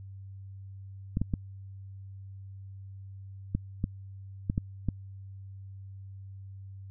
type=clicks; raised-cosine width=5 ms; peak=-15 dBFS; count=8; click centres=1.171 / 1.216 / 1.338 / 3.55 / 3.841 / 4.499 / 4.579 / 4.887 s; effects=added 97 Hz sine -42 dBFS peak until 6.9 s